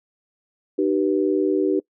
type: tone cluster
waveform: sine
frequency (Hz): 304.8 / 385.2 / 485.3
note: D#4 / G4 / B4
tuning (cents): -36 / -30 / -30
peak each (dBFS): -21 / -20 / -26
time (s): 0.78-1.8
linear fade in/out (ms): 10
effects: noise-tail reverb RT60 0.1 s tail -23 dB re dry